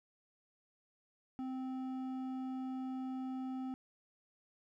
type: tone with hard clipping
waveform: sine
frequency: 260 Hz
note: C4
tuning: 11 cents flat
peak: -40 dBFS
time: 1.39-3.74 s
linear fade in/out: 0 ms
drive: 8 dB
effects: none